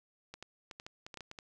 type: clicks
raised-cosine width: 0.2 ms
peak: -28 dBFS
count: 11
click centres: 0.34 / 0.426 / 0.712 / 0.799 / 0.865 / 1.065 / 1.142 / 1.173 / 1.207 / 1.314 / 1.388 s
effects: none